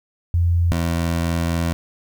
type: tone pair in turn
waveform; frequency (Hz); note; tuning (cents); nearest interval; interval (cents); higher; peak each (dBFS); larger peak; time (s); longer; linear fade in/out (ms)
sine / 20% pulse; 86 / 83.99; F2 / E2; -26 / +33; unison; 41; first; -14; neither; 0.34-0.72 / 0.72-1.73; second; 0
effects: 9-bit